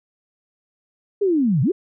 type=linear two-way sweep; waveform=sine; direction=down then up; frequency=420 to 118.3 to 420 Hz; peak=-15 dBFS; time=1.21-1.72 s; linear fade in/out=10 ms; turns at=1.62 s; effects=none